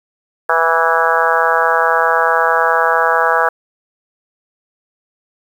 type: harmonic tone with a mistuned harmonic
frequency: 164.6 Hz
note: E3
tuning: 2 cents flat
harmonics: 3 / 4 / 5 / 6 / 7 / 8 / 9 / 10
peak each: -19 / -19 / -19 / -19 / -19 / -19 / -19 / -19 dBFS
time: 0.49-3.49 s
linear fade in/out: 5 ms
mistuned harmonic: 6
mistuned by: -15 cents
effects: 7-bit